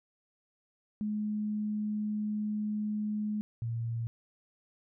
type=tone pair in turn; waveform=sine; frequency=211.2 / 115.69 Hz; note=G#3 / A#2; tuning=+29 / -13 cents; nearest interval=minor seventh; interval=1042 cents; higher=first; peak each=-30 / -31 dBFS; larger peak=first; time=1.01-3.41 / 3.62-4.07 s; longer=first; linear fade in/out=0 ms; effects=none